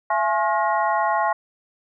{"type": "tone cluster", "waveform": "sine", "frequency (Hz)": [672, 843, 1078, 1423, 1889], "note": ["E5", "G#5", "C#6", "F6", "A#6"], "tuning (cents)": [33, 26, -49, 32, 22], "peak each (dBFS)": [-24, -22, -23, -30, -30], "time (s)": [0.1, 1.33], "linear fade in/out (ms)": 5, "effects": []}